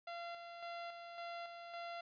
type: tone with tremolo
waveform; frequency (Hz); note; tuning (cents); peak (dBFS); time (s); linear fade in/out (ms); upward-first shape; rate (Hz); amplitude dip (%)
sawtooth; 686; F5; -31; -40; 0.07-2.01; 5; square; 1.8; 45
effects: resampled to 11025 Hz + 12-bit